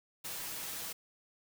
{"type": "noise with comb filter", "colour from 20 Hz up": "white", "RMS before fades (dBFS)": -41, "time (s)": [0.24, 0.93], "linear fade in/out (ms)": 10, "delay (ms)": 6.2, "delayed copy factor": 0.5, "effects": []}